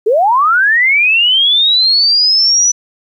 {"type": "linear sweep", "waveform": "sine", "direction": "up", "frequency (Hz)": [396.5, 5970], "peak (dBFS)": -7, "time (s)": [0.06, 2.72], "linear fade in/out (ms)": 10, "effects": ["8-bit"]}